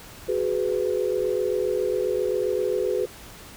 sine tone cluster, 371.4 / 418.9 / 499.8 Hz, F#4 / G#4 / B4, +7 / +15 / +21 cents, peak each -26 dBFS, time 0.28-3.06 s, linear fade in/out 10 ms, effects pink hiss -44 dBFS RMS until 3.56 s

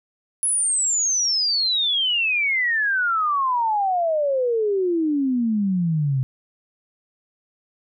sine exponential sweep, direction down, 10548 to 127.6 Hz, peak -18 dBFS, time 0.43-6.23 s, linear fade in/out 0 ms, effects none

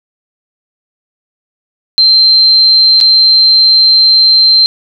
sine tone with dropouts, 4131 Hz, C8, 23 cents flat, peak -3 dBFS, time 1.98-4.66 s, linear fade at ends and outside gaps 0 ms, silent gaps 3.003-3.011 s, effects none

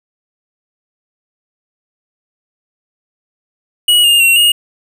square tone with pitch steps, 2911 / 2824 / 2736 / 2860 Hz, F#7 / F7 / F7 / F7, -29 / +19 / -36 / +41 cents, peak -7 dBFS, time 3.88-4.52 s, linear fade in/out 5 ms, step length 160 ms, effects none

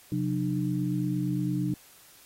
sine tone cluster, 132.1 / 180.8 / 302.2 Hz, C3 / F#3 / D4, +17 / -40 / +50 cents, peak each -30 dBFS, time 0.12-1.74 s, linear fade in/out 2 ms, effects white hiss -55 dBFS RMS until 2.25 s + AAC 48 kbps

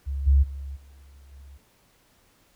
sine tone with level steps, 69 Hz, C#2, 7 cents flat, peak -26 / -14 / -32 / -47 / -43 dBFS, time 0.06-1.58 s, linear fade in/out 20 ms, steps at 0.26 / 0.42 / 0.75 / 1.31 s, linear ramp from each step 20 ms, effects pink hiss -62 dBFS RMS until 2.55 s

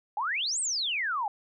sine exponential two-way sweep, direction up then down, 784 to 8750 to 784 Hz, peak -27 dBFS, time 0.17-1.28 s, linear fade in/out 2 ms, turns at 0.6 s, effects none

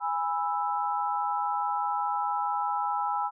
sine chord, E major, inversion first, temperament just, 824.1 / 988.9 / 1318.5 Hz, G#5 / B5 / E6, -14 / +2 / 0 cents, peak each -29 / -31 / -32 dBFS, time 0-3.31 s, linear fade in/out 50 ms, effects none

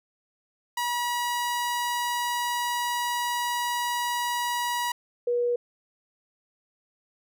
sawtooth / sine tone pair in turn, 965 / 482.5 Hz, B5 / B4, -40 / -40 cents, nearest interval octave, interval 1200 cents, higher first, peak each -22 dBFS, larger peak neither, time 0.77-4.92 / 5.27-5.56 s, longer first, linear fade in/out 5 ms, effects none

